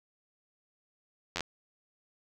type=slowing click train; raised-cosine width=0.2 ms; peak=-15 dBFS; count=5; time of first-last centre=1.36-1.407 s; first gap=11 ms; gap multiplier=1.04; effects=none